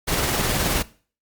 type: noise with tremolo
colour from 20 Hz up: pink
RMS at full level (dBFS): -21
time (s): 0.07-0.83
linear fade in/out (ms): 20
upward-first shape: sine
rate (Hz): 19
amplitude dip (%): 30
effects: noise-tail reverb RT60 0.4 s tail -19 dB re dry + Opus 48 kbps